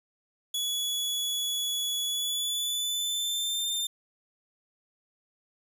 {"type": "tone with pitch glide", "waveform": "sawtooth", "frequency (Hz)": [3392, 3594], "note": ["G#7", "A7"], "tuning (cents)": [36, 36], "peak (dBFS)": -25, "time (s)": [0.54, 3.87], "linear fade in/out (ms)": 5, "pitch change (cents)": 100, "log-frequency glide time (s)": [2.04, 3.65], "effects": []}